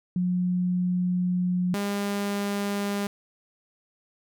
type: tone pair in turn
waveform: sine / sawtooth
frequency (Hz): 180 / 202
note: F#3 / G#3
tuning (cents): -47 / -48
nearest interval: major second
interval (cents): 199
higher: second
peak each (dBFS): -22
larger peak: neither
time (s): 0.16-1.74 / 1.74-3.07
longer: first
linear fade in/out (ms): 2
effects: none